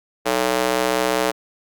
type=tone with high-pass filter; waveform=square; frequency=62.5 Hz; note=B1; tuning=21 cents sharp; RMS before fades=-20 dBFS; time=0.25-1.32 s; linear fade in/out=20 ms; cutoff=470 Hz; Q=1.3; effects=Opus 48 kbps